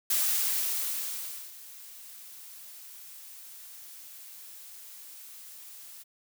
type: noise with ADSR envelope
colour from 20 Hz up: blue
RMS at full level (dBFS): -26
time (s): 0.1-6.04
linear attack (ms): 7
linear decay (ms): 1400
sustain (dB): -21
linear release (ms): 23
effects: none